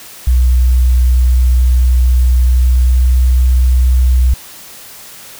sine tone with pitch glide, 62.2 to 62.92 Hz, B1 to B1, +13 to +33 cents, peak -6 dBFS, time 0.27-4.34 s, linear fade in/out 5 ms, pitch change +20 cents, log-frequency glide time 2.27-3.61 s, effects white hiss -34 dBFS RMS until 5.39 s

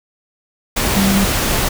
sine tone in noise, 196 Hz, G3, in tune, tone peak -12 dBFS, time 0.96-1.25 s, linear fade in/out 10 ms, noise pink, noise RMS -17 dBFS, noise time 0.76-1.69 s, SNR +2 dB, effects none

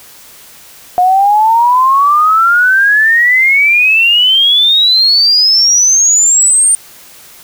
sine exponential sweep, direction up, 714 to 8960 Hz, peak -5 dBFS, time 0.98-6.75 s, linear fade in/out 0 ms, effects white hiss -37 dBFS RMS until 7.43 s

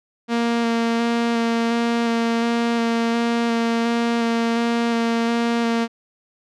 sawtooth tone with vibrato, 232.5 Hz, A#3, 4 cents flat, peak -14 dBFS, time 0.28-5.88 s, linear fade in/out 50 ms, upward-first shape square, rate 1.4 Hz, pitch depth 11 cents each way, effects low-pass 5000 Hz 12 dB/octave

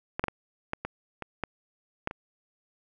clicks, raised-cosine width 0.5 ms, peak -14 / -10 / -16 / -14 / -17 / -20 / -14 / -13 / -22 dBFS, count 9, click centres 0.195 / 0.24 / 0.283 / 0.734 / 0.85 / 1.223 / 1.437 / 2.074 / 2.111 s, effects none

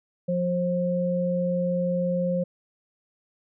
sine tone pair together, 177.53 / 532 Hz, F3 / C5, +29 / +29 cents, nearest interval octave + perfect fifth, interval 1900 cents, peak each -25 dBFS, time 0.28-2.44 s, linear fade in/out 10 ms, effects none

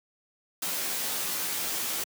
white noise with comb filter, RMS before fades -31 dBFS, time 0.62-2.04 s, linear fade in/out 5 ms, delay 14 ms, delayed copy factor -0.9, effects high-pass 150 Hz 12 dB/octave

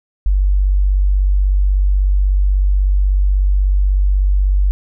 sine tone, 48.16 Hz, G1, 30 cents flat, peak -10 dBFS, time 0.26-4.71 s, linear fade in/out 0 ms, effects none

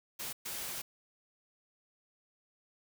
white noise bursts at uneven times, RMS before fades -40 dBFS, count 2, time 0.19-0.33 / 0.45-0.82 s, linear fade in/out 10 ms, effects none

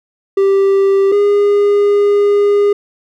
triangle tone pair in turn, 392 / 408.1 Hz, G4 / G#4, 0 / -30 cents, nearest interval minor second, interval 70 cents, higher second, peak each -6 dBFS, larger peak neither, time 0.37-1.12 / 1.12-2.73 s, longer second, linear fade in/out 5 ms, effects none

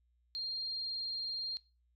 sine tone, 4207 Hz, C8, 9 cents sharp, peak -36 dBFS, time 0.35-1.57 s, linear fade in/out 0 ms, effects noise-tail reverb RT60 0.3 s tail -19 dB re dry + added 60 Hz sine -70 dBFS peak until 1.95 s

